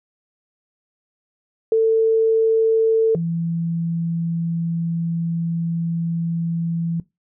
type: tone pair in turn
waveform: sine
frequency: 446.6 / 167.29 Hz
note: A4 / E3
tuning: +26 / +26 cents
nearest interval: octave + perfect fourth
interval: 1700 cents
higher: first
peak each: -12 / -20 dBFS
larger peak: first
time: 1.72-3.15 / 3.15-7 s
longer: second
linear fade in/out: 2 ms
effects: noise-tail reverb RT60 0.2 s tail -19 dB re dry